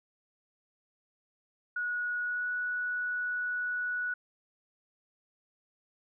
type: tone with pitch glide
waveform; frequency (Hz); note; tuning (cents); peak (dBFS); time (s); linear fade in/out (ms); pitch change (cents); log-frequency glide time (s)
sine; 1458 to 1471.5; F#6 to F#6; -26 to -10; -30; 1.76-4.14; 5; +16; 2.21-2.49
effects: none